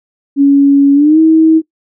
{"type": "tone with pitch glide", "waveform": "sine", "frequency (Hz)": [280, 319.8], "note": ["C#4", "D#4"], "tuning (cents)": [18, 48], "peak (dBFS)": -3, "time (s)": [0.36, 1.62], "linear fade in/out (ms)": 50, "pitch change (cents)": 230, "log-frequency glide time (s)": [0.94, 1.19], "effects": ["noise-tail reverb RT60 0.1 s tail -19 dB re dry"]}